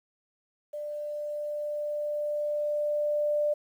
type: tone with level ramp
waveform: sine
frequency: 593 Hz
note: D5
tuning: 17 cents sharp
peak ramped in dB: -33 to -23 dBFS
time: 0.73-3.54 s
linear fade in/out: 10 ms
effects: 10-bit